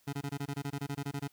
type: tone bursts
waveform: 25% pulse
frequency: 141.1 Hz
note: C#3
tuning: 31 cents sharp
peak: -30 dBFS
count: 15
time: 0.07-1.278 s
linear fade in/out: 10 ms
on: 60 ms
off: 22 ms
effects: white hiss -68 dBFS RMS until 1.32 s